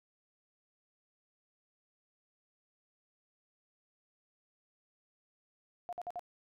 sine tone bursts, 708 Hz, F5, 23 cents sharp, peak -37 dBFS, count 4, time 5.89-6.194 s, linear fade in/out 0 ms, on 37 ms, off 52 ms, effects none

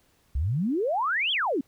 sine exponential two-way sweep, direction up then down, 60.3 to 3456 to 241.3 Hz, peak -23 dBFS, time 0.35-1.61 s, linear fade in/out 5 ms, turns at 1.32 s, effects pink hiss -65 dBFS RMS until 1.67 s

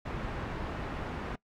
pink low-pass noise, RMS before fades -37 dBFS, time 0.05-1.36 s, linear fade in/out 10 ms, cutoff 1800 Hz, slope 12 dB/octave, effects noise-tail reverb RT60 0.1 s tail -21 dB re dry

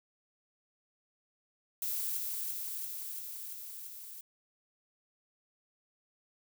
violet noise with echo, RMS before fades -35 dBFS, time 1.82-2.17 s, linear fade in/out 2 ms, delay 340 ms, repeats 6, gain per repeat -2 dB, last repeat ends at 4.21 s, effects none

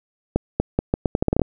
accelerating click train, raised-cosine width 2 ms, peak -4 dBFS, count 12, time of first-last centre 0.36-1.417 s, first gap 240 ms, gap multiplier 0.79, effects none

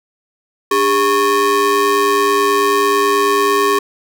square ring-modulated tone, 349.2 Hz, F4, in tune, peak -9 dBFS, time 0.71-3.79 s, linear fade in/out 5 ms, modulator 753 Hz, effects none

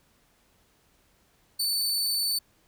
sawtooth tone, 4512 Hz, C#8, 30 cents sharp, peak -22 dBFS, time 1.59-2.39 s, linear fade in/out 10 ms, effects pink hiss -65 dBFS RMS until 2.67 s

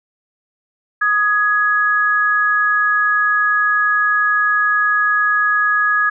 sine tone pair together, 1244.5 / 1675.7 Hz, D#6 / G#6, 0 / +15 cents, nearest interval perfect fourth, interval 515 cents, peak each -17 / -14 dBFS, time 1.01-6.1 s, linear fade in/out 10 ms, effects none

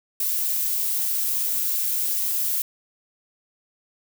violet noise, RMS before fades -24 dBFS, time 0.2-2.62 s, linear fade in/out 2 ms, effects none

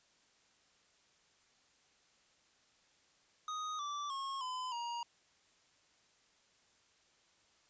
square tone with pitch steps, 1248 / 1164.4 / 1086.4 / 1013.7 / 945.8 Hz, D#6 / D6 / C#6 / B5 / A#5, +5 / -15 / -35 / +45 / +25 cents, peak -39 dBFS, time 3.48-5.03 s, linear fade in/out 2 ms, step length 310 ms, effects white hiss -70 dBFS RMS until 7.69 s + resampled to 16000 Hz

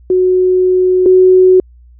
sine tone pair in turn, 368.1 / 370.7 Hz, F#4 / F#4, -9 / +3 cents, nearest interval unison, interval 12 cents, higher second, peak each -7 / -3 dBFS, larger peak second, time 0.1-1.06 / 1.06-1.6 s, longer first, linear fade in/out 2 ms, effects added 60 Hz sine -38 dBFS peak until 1.99 s

